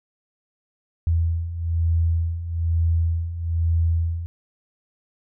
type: beating tone pair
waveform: sine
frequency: 82.41 / 83.51 Hz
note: E2 / E2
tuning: 0 / +23 cents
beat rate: 1.1 Hz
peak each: -25 / -20 dBFS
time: 1.07-4.26 s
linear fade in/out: 0 ms
effects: none